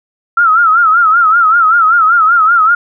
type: tone with vibrato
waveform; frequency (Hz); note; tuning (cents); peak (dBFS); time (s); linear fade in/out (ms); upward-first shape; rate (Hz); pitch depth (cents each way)
sine; 1337; E6; +24; -5; 0.37-2.75; 5; sine; 5.2; 110
effects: none